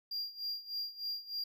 triangle tone with tremolo, 4782 Hz, D8, 30 cents sharp, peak -33 dBFS, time 0.11-1.44 s, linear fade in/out 5 ms, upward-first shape sine, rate 3.3 Hz, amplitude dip 85%, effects none

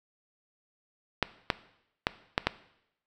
clicks, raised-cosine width 0.3 ms, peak -7 dBFS, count 5, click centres 1.227 / 1.502 / 2.069 / 2.379 / 2.47 s, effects noise-tail reverb RT60 0.8 s tail -17 dB re dry

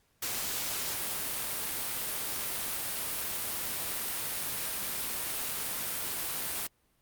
white noise, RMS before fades -34 dBFS, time 0.22-6.67 s, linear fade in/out 5 ms, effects pink hiss -71 dBFS RMS until 7.01 s + Opus 48 kbps

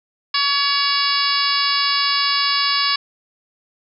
harmonic tone, 565 Hz, C#5, 33 cents sharp, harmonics 2 / 3 / 4 / 5 / 6 / 7 / 8 / 9, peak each -22 / -26 / -26 / -26 / -27 / -25 / -23 / -22 dBFS, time 0.34-2.96 s, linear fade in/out 5 ms, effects none

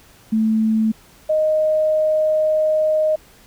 sine tone pair in turn, 219.9 / 620.7 Hz, A3 / D#5, -1 / -4 cents, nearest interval octave + tritone, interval 1797 cents, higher second, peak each -14 dBFS, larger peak neither, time 0.32-0.92 / 1.29-3.16 s, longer second, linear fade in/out 10 ms, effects pink hiss -49 dBFS RMS until 3.46 s

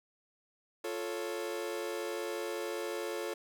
40% pulse chord, F augmented, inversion none, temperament equal, 349.2 / 440 / 554.4 Hz, F4 / A4 / C#5, 0 / 0 / 0 cents, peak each -39 / -38 / -40 dBFS, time 0.84-3.34 s, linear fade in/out 5 ms, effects none

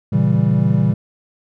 triangle chord, A# diminished seventh, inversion none, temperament equal with one note detuned, 116.54 / 138.59 / 164.15 / 196 Hz, A#2 / C#3 / E3 / G3, 0 / 0 / -7 / 0 cents, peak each -16 dBFS, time 0.12-0.94 s, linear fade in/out 10 ms, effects none

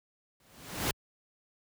pink noise with exponential growth, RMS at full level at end -27 dBFS, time 0.4-0.91 s, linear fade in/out 2 ms, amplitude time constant 110 ms, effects high-pass 60 Hz 12 dB/octave

